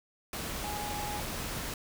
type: tone in noise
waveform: sine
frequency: 830.6 Hz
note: G#5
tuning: in tune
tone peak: -37 dBFS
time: 0.64-1.2 s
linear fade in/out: 2 ms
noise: pink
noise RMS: -37 dBFS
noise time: 0.33-1.74 s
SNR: -3 dB
effects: none